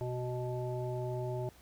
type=harmonic tone; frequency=124.5 Hz; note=B2; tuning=14 cents sharp; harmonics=1 / 3 / 5 / 7; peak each=-36 / -39 / -41 / -46 dBFS; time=0.01-1.49 s; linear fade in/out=0 ms; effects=added 60 Hz sine -61 dBFS peak until 1.61 s + pink hiss -61 dBFS RMS until 1.61 s